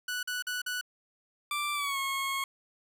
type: tone bursts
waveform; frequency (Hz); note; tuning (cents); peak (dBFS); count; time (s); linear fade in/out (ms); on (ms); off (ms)
sawtooth; 1480; F#6; 0; -28; 4; 0.08-0.812; 5; 150; 44
type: tone with pitch glide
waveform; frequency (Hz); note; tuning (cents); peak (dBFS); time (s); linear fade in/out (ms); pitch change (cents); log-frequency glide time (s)
20% pulse; 1174.7 to 1089.7; D6 to C#6; 0 to -30; -25; 1.51-2.44; 2; -130; 1.74-1.98
effects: none